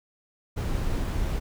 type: noise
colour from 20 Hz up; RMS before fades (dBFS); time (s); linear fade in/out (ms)
brown; -27; 0.56-1.4; 20
effects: none